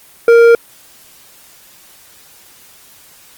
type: tone with hard clipping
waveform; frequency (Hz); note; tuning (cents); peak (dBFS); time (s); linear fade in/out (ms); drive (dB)
sine; 466.2; A#4; 0; -5; 0.28-0.55; 2; 8
effects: white hiss -43 dBFS RMS until 3.37 s + Opus 24 kbps